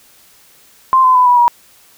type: tone with pitch steps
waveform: sine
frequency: 1046 / 1023.3 / 1001.1 / 979.3 / 958.1 Hz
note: C6 / C6 / B5 / B5 / A#5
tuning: -1 / -39 / +23 / -15 / +47 cents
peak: -6 dBFS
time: 0.93-1.48 s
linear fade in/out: 0 ms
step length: 110 ms
effects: white hiss -47 dBFS RMS until 1.97 s